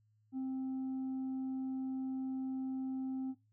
triangle tone with tanh clipping, 262.7 Hz, C4, 7 cents sharp, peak -36 dBFS, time 0.32-3.35 s, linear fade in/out 50 ms, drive 7 dB, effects noise-tail reverb RT60 0.2 s tail -17 dB re dry + added 107 Hz sine -69 dBFS peak until 3.52 s

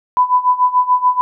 sine tone with tremolo, 998 Hz, B5, 18 cents sharp, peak -7 dBFS, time 0.17-1.21 s, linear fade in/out 0 ms, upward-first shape sine, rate 6.9 Hz, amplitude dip 85%, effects none

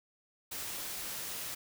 white noise, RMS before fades -40 dBFS, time 0.51-1.55 s, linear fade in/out 10 ms, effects none

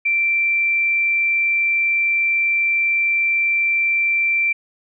sine tone, 2349 Hz, D7, in tune, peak -15 dBFS, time 0.05-4.53 s, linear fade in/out 10 ms, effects none

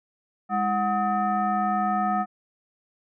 sine tone with frequency modulation, 736 Hz, F#5, 9 cents flat, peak -21 dBFS, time 0.49-2.26 s, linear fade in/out 50 ms, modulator 531 Hz, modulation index 1.1, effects none

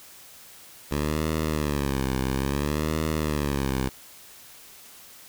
10% pulse tone with vibrato, 71.8 Hz, D2, 39 cents flat, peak -16 dBFS, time 0.91-3.89 s, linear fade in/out 5 ms, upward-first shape sine, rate 0.59 Hz, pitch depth 160 cents each way, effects white hiss -48 dBFS RMS until 5.28 s

